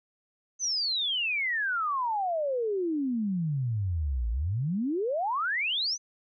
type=exponential two-way sweep; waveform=sine; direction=down then up; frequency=6272 to 54.2 to 6272 Hz; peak=-26 dBFS; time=0.59-5.98 s; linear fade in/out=50 ms; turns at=4.3 s; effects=none